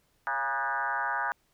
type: tone with frequency modulation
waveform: sine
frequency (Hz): 1219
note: D#6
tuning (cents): -36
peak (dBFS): -27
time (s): 0.27-1.32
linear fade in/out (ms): 0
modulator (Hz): 131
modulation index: 3.5
effects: pink hiss -70 dBFS RMS until 1.53 s